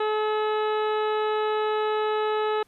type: harmonic tone with a mistuned harmonic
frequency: 428.7 Hz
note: A4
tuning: 45 cents flat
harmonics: 1 / 2 / 3 / 4 / 5 / 6 / 7 / 8 / 9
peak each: -24 / -29 / -31 / -38 / -44 / -43 / -43 / -48 / -43 dBFS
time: 0-2.63 s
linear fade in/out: 5 ms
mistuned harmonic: 7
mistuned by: -15 cents
effects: pink hiss -64 dBFS RMS until 2.67 s + resampled to 32000 Hz